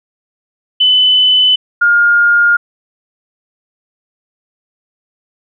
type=tone pair in turn; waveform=sine; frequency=3012 / 1416.1 Hz; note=F#7 / F6; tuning=+30 / +24 cents; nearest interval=octave + minor second; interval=1306 cents; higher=first; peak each=-6 dBFS; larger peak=neither; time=0.8-1.56 / 1.81-2.57 s; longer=neither; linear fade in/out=10 ms; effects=none